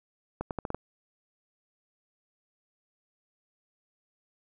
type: accelerating click train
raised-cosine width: 1 ms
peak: -18 dBFS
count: 6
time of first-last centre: 0.41-0.746 s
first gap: 98 ms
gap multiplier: 0.81
effects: none